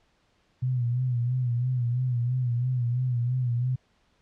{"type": "tone with vibrato", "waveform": "sine", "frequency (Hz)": 123.5, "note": "B2", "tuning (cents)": 0, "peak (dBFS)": -23, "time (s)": [0.62, 3.76], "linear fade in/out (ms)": 10, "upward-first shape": "sine", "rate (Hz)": 3, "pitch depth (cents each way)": 70, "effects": ["pink hiss -67 dBFS RMS until 4.21 s", "low-pass 5000 Hz 12 dB/octave"]}